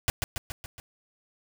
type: noise with echo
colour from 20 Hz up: pink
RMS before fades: -24 dBFS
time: 0.08-0.1 s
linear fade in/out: 0 ms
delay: 140 ms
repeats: 5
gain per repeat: -4 dB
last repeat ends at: 0.8 s
effects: none